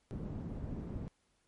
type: low-pass noise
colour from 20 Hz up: white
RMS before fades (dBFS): -41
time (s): 0.11-1.08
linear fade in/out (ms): 0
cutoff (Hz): 200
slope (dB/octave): 12
effects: pink hiss -75 dBFS RMS until 1.47 s + MP3 48 kbps